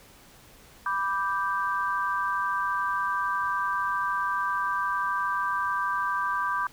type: chord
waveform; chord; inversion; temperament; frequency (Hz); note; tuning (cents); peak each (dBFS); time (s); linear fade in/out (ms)
sine; G major; first; equal; 987.8 / 1174.7 / 1568; B5 / D6 / G6; 0 / 0 / 0; -30 / -28 / -30; 0.86-6.67; 2
effects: pink hiss -53 dBFS RMS until 6.72 s